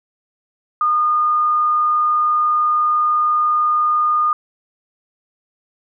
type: tone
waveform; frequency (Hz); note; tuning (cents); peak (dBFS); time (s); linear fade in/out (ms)
sine; 1221; D#6; -33; -13; 0.81-4.33; 2
effects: none